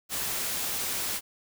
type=noise; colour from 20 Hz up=white; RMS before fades=-31 dBFS; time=0.09-1.21 s; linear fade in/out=50 ms; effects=none